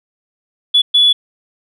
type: tone bursts at uneven times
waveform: sine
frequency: 3420 Hz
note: A7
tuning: 50 cents flat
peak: -6 dBFS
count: 2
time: 0.74-0.82 / 0.94-1.13 s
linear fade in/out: 10 ms
effects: tanh soft clip ceiling -2 dBFS